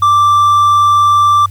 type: tone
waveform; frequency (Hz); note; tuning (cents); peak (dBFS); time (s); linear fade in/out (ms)
triangle; 1174.7; D6; 0; -4; 0.02-1.46; 5
effects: added 97 Hz sine -25 dBFS peak until 1.5 s + white hiss -46 dBFS RMS until 1.5 s